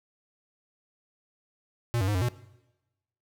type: tone with pitch steps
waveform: square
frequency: 118.7 / 94.6 / 104 / 91.5 / 121.9 Hz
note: A#2 / F#2 / G#2 / F#2 / B2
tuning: +32 / +39 / +3 / -19 / -22 cents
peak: -25 dBFS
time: 1.94-2.285 s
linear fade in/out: 0 ms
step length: 69 ms
effects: noise-tail reverb RT60 1.0 s tail -19 dB re dry